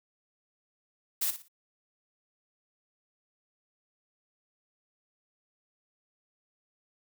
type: noise with echo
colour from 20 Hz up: blue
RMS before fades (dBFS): -29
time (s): 1.21-1.31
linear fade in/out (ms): 10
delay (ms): 58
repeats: 3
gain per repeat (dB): -11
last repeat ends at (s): 1.484
effects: none